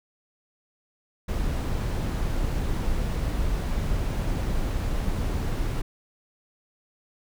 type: noise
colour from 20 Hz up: brown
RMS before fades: -26 dBFS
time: 1.28-5.82 s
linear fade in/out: 10 ms
effects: none